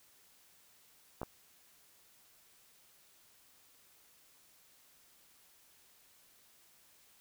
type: clicks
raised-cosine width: 1 ms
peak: -25 dBFS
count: 2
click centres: 1.216 / 1.232 s
effects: white hiss -65 dBFS RMS until 7.2 s